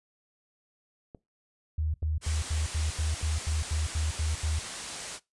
clicks, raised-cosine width 2 ms, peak -31 dBFS, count 3, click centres 1.148 / 2.028 / 3.214 s
sine tone bursts, 77.78 Hz, D#2, in tune, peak -26 dBFS, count 12, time 1.78-4.591 s, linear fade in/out 5 ms, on 160 ms, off 81 ms
white low-pass noise, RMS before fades -40 dBFS, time 2.21-5.2 s, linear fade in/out 50 ms, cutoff 9900 Hz, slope 48 dB/octave
effects noise-tail reverb RT60 0.2 s tail -21 dB re dry + resampled to 24000 Hz

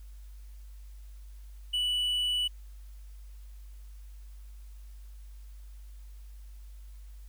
triangle tone, 2960 Hz, F#7, in tune, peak -25 dBFS, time 1.73-2.48 s, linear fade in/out 10 ms, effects added 50 Hz sine -44 dBFS peak until 7.28 s + white hiss -65 dBFS RMS until 7.28 s

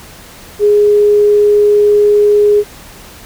sine tone, 414.8 Hz, G#4, 2 cents flat, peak -5 dBFS, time 0.59-2.64 s, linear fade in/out 50 ms, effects pink hiss -35 dBFS RMS until 3.25 s

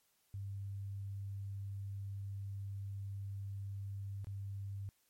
sine tone with dropouts, 99 Hz, G2, 18 cents sharp, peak -40 dBFS, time 0.34-4.89 s, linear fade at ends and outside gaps 0 ms, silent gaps 4.245-4.27 s, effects white hiss -75 dBFS RMS until 5.09 s + MP3 64 kbps

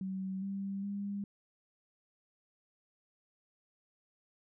sine tone with pitch steps, 190 / 196.4 / 201 Hz, F#3 / G3 / G3, +46 / +4 / +44 cents, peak -35 dBFS, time 0.01-1.24 s, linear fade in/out 2 ms, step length 410 ms, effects none

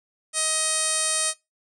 5% pulse tone with low-pass filter, 630 Hz, D#5, 21 cents sharp, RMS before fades -24 dBFS, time 0.33-1.34 s, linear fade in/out 50 ms, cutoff 9100 Hz, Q 8.7, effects noise-tail reverb RT60 0.2 s tail -19 dB re dry

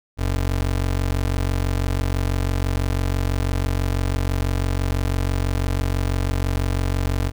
square tone pair together, 46.05 / 92.1 Hz, F#1 / F#2, -7 / -7 cents, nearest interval octave, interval 1200 cents, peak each -23 dBFS, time 0.17-7.32 s, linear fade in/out 50 ms, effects none

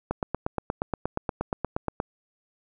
click train, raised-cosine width 1 ms, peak -12 dBFS, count 17, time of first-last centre 0.11-2.001 s, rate 8.46 Hz, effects none

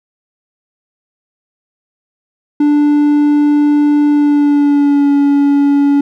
triangle tone with pitch glide, 293.7 to 283.7 Hz, D4 to C#4, 0 to +40 cents, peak -5 dBFS, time 2.6-6.01 s, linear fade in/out 5 ms, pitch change -60 cents, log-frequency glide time 4.09-5.11 s, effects none

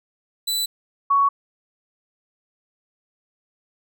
sawtooth / sine tone pair in turn, 3980 / 1116.8 Hz, B7 / C#6, +13 / +13 cents, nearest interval octave + minor seventh, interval 2200 cents, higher first, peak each -18 / -14 dBFS, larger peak second, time 0.47-0.66 / 1.1-1.29 s, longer neither, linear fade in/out 10 ms, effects none

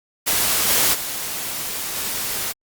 white noise with level steps, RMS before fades -19 / -17 / -27 / -25 dBFS, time 0.26-2.53 s, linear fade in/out 20 ms, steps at 0.67 / 0.93 / 1.95 s, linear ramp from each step 20 ms, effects Opus 48 kbps

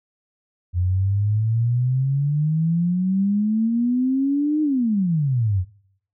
sine exponential two-way sweep, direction up then down, 87.31 to 309.2 to 87.31 Hz, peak -17 dBFS, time 0.73-5.65 s, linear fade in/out 50 ms, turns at 4.62 s, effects noise-tail reverb RT60 0.7 s tail -23 dB re dry

